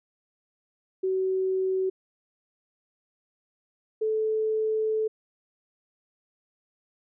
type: tone pair in turn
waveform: sine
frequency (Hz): 377.4 / 436.1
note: F#4 / A4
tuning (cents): +34 / -15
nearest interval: minor third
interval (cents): 251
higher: second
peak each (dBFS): -23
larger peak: neither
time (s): 1.03-1.9 / 4.01-5.08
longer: second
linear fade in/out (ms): 10
effects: none